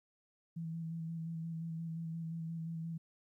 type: tone with vibrato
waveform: sine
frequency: 164.1 Hz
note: E3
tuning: 8 cents flat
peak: -38 dBFS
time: 0.56-2.98 s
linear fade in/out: 10 ms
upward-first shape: square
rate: 5.7 Hz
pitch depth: 19 cents each way
effects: 13-bit